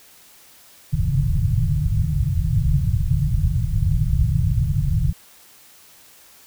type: low-pass noise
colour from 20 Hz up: white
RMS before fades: -19 dBFS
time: 0.92-5.13 s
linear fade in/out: 10 ms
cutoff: 160 Hz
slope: 96 dB/octave
effects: white hiss -49 dBFS RMS until 6.46 s